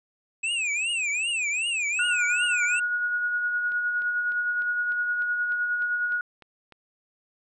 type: tone with vibrato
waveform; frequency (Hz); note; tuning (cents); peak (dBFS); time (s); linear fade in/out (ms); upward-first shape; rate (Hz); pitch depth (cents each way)
square; 2557; D#7; +47; -25; 0.43-2.8; 10; triangle; 2.6; 220
type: tone with tremolo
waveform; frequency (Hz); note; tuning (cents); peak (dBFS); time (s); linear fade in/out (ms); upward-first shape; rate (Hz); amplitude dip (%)
sine; 1451; F#6; -34; -22; 1.99-6.21; 2; sine; 9.7; 35
type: click train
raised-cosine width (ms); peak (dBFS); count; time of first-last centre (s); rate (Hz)
0.3; -32; 11; 3.72-6.723; 3.33
effects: resampled to 22050 Hz